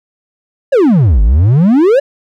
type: exponential two-way sweep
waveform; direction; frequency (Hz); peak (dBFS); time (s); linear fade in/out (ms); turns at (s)
triangle; down then up; 587.3 to 47.86 to 587.3; -3; 0.72-2; 10; 1.22
effects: none